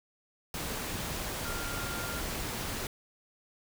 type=tone in noise; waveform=sine; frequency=1396.9 Hz; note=F6; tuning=in tune; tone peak=-40 dBFS; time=1.45-2.2 s; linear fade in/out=2 ms; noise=pink; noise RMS=-36 dBFS; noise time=0.54-2.87 s; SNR=-7 dB; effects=none